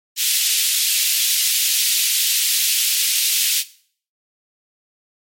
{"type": "high-pass noise", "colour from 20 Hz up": "pink", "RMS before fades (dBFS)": -18, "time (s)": [0.16, 3.64], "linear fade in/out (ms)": 50, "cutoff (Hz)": 2800, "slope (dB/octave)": 24, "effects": ["noise-tail reverb RT60 0.5 s tail -17 dB re dry", "MP3 64 kbps"]}